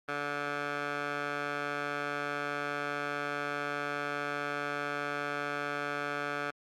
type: tone with band-pass filter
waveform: 15% pulse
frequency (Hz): 144.8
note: D3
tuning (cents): -24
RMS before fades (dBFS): -35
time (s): 0.08-6.51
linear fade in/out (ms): 10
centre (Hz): 1400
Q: 1.4
effects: Opus 48 kbps